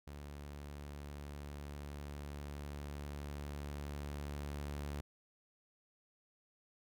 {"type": "tone with level ramp", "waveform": "sawtooth", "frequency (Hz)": 72.3, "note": "D2", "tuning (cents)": -27, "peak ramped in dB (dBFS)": [-43, -36], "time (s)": [0.07, 5.01], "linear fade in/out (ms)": 5, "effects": []}